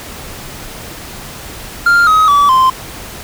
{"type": "tone with pitch steps", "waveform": "triangle", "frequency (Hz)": [1396.9, 1266.2, 1147.8, 1040.5], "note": ["F6", "D#6", "D6", "C6"], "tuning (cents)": [0, 30, -40, -10], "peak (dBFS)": -4, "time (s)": [1.86, 2.7], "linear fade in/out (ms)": 5, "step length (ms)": 210, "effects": ["pink hiss -29 dBFS RMS until 3.23 s"]}